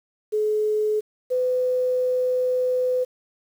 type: tone pair in turn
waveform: sine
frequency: 426.7 / 504.7 Hz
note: G#4 / B4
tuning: +47 / +38 cents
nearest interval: minor third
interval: 291 cents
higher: second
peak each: -19 dBFS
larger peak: neither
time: 0.32-1.01 / 1.3-3.05 s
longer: second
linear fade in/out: 20 ms
effects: 8-bit